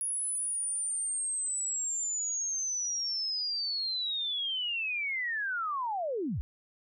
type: linear sweep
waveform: sine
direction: down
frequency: 10480 to 49.65 Hz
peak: -30 dBFS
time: 0.01-6.41 s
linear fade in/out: 0 ms
effects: none